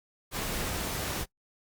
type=noise; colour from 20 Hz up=pink; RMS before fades=-33 dBFS; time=0.31-1.26 s; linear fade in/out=50 ms; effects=noise-tail reverb RT60 0.1 s tail -22 dB re dry + Opus 48 kbps